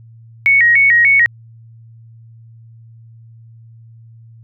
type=tone with vibrato; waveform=sine; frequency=2045 Hz; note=C7; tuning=40 cents flat; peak=-7 dBFS; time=0.46-1.26 s; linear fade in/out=0 ms; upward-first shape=square; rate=3.4 Hz; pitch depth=140 cents each way; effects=added 114 Hz sine -38 dBFS peak until 4.43 s